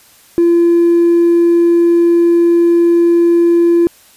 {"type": "tone with hard clipping", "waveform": "sine", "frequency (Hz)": 341.4, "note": "F4", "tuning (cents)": -39, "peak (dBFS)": -7, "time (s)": [0.38, 3.87], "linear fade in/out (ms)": 0, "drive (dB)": 1, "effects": ["white hiss -45 dBFS RMS until 4.16 s", "resampled to 32000 Hz"]}